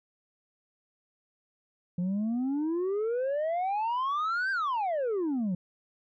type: exponential two-way sweep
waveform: sine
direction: up then down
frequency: 172.6 to 1603 to 172.6 Hz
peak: -24 dBFS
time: 1.98-5.55 s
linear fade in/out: 5 ms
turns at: 4.51 s
effects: tanh soft clip ceiling -26 dBFS